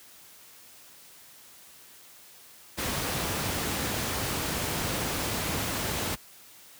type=noise; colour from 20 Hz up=pink; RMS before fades=-30 dBFS; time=2.77-6.16 s; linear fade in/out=20 ms; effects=white hiss -52 dBFS RMS until 6.79 s + high-pass 60 Hz 12 dB/octave